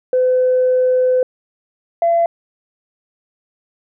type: tone pair in turn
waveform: sine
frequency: 508 / 678.1 Hz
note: B4 / E5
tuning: +49 / +49 cents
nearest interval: perfect fourth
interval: 500 cents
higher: second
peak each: -10 dBFS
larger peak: neither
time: 0.13-1.23 / 2.02-2.26 s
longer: first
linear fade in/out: 2 ms
effects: tanh soft clip ceiling -7 dBFS